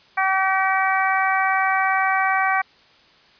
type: harmonic tone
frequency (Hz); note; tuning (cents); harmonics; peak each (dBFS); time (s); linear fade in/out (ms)
382.5; G4; -42; 2 / 3 / 4 / 5 / 6; -21 / -23 / -24 / -25 / -26; 0.17-2.62; 10
effects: white hiss -53 dBFS RMS until 3.39 s + resampled to 11025 Hz